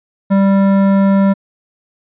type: tone with hard clipping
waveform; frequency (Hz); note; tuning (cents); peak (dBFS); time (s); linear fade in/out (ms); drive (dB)
triangle; 196; G3; 0; -10; 0.3-1.34; 20; 17
effects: resampled to 8000 Hz